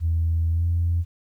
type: tone with pitch glide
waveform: sine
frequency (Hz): 82.41 to 85.22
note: E2 to F2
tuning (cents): 0 to -42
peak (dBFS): -18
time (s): 0-1.05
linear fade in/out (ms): 50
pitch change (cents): +58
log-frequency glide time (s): 0.51-0.65
effects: tanh soft clip ceiling -14 dBFS + 10-bit